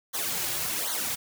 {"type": "noise with flanger", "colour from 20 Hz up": "white", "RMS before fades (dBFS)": -30, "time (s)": [0.13, 1.16], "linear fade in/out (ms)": 20, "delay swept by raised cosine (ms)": [0.38, 4.48], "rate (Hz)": 1.3, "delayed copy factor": -0.8, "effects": []}